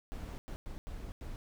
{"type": "noise bursts at uneven times", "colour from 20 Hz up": "brown", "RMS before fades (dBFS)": -42, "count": 5, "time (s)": [[0.12, 0.38], [0.48, 0.56], [0.66, 0.78], [0.87, 1.12], [1.21, 1.36]], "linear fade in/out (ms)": 0, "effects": []}